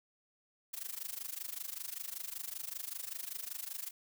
blue noise with amplitude modulation, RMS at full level -39 dBFS, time 0.73-3.91 s, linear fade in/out 10 ms, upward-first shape sine, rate 25.2 Hz, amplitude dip 90%, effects none

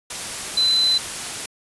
sine tone in noise, 4031 Hz, B7, 35 cents sharp, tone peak -15 dBFS, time 0.57-0.98 s, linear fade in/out 5 ms, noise white, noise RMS -29 dBFS, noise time 0.1-1.46 s, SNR +11 dB, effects resampled to 24000 Hz

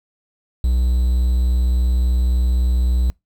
triangle tone with quantisation, 61.74 Hz, B1, in tune, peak -12 dBFS, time 0.64-3.1 s, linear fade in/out 0 ms, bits 7, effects noise-tail reverb RT60 0.2 s tail -26 dB re dry

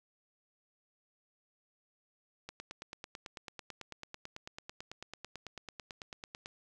click train, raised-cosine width 0.2 ms, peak -26 dBFS, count 37, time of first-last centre 2.49-6.459 s, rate 9.07 Hz, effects none

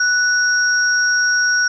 sine tone pair together, 1480 / 5604 Hz, F#6 / F8, 0 / +5 cents, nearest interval octave + major seventh, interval 2305 cents, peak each -14 / -19 dBFS, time 0-1.68 s, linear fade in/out 5 ms, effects none

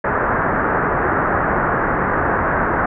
white low-pass noise, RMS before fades -18 dBFS, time 0.04-2.86 s, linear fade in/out 5 ms, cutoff 1700 Hz, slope 48 dB/octave, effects none

